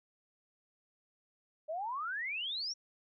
sine exponential sweep, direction up, 597 to 5780 Hz, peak -35 dBFS, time 1.68-2.74 s, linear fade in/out 20 ms, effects none

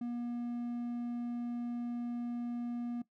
triangle tone, 239.5 Hz, A#3, 47 cents sharp, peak -33 dBFS, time 0.01-3.02 s, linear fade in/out 5 ms, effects noise-tail reverb RT60 0.1 s tail -17 dB re dry

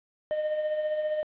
triangle tone with tremolo, 612 Hz, D#5, 29 cents flat, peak -22 dBFS, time 0.31-1.23 s, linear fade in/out 0 ms, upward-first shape triangle, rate 15 Hz, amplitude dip 50%, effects resampled to 8000 Hz + 9-bit

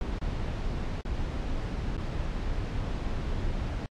brown noise with dropouts, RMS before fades -31 dBFS, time 0.01-3.86 s, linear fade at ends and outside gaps 1 ms, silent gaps 0.186-0.214 / 1.011-1.051 / 1.968-1.978 s, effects low-pass 5000 Hz 12 dB/octave + AAC 64 kbps

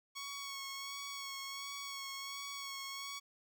10% pulse tone with vibrato, 1108.7 Hz, C#6, in tune, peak -34 dBFS, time 0.15-3.2 s, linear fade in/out 20 ms, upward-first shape sine, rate 1.4 Hz, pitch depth 23 cents each way, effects none

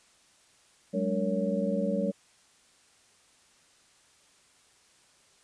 sine tone cluster, 188.7 / 208.5 / 289.9 / 461.7 / 560 Hz, F#3 / G#3 / D4 / A#4 / C#5, +34 / +7 / -22 / -17 / +18 cents, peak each -31 / -31 / -37 / -35 / -31 dBFS, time 0.93-2.12 s, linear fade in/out 20 ms, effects white hiss -62 dBFS RMS until 5.43 s + resampled to 22050 Hz

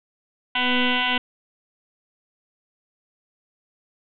sine tone with frequency modulation, 1495 Hz, F#6, 17 cents sharp, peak -18 dBFS, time 0.55-1.18 s, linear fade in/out 5 ms, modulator 249 Hz, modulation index 7.1, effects none

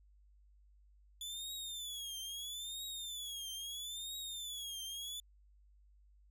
sawtooth tone with vibrato, 3457 Hz, A7, 31 cents flat, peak -39 dBFS, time 1.21-5.2 s, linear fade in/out 2 ms, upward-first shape triangle, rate 0.76 Hz, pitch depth 170 cents each way, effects added 50 Hz sine -62 dBFS peak until 6.3 s

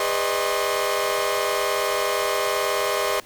sawtooth tone cluster, 405.8 / 496.7 / 594 / 633 / 1072 Hz, G#4 / B4 / D5 / D#5 / C6, -40 / +10 / +20 / +30 / +42 cents, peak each -24 dBFS, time 0-3.2 s, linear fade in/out 2 ms, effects pink hiss -48 dBFS RMS until 3.25 s

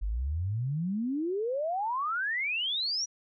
sine exponential sweep, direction up, 46.41 to 5920 Hz, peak -28 dBFS, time 0.01-3.06 s, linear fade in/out 20 ms, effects none

